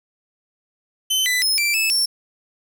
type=tone with pitch steps; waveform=sawtooth; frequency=3059 / 1996 / 5170 / 2345 / 2612 / 5430 Hz; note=G7 / B6 / E8 / D7 / E7 / F8; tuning=-43 / +18 / -34 / -3 / -17 / -50 cents; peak=-14 dBFS; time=1.1-2.06 s; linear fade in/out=10 ms; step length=160 ms; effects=none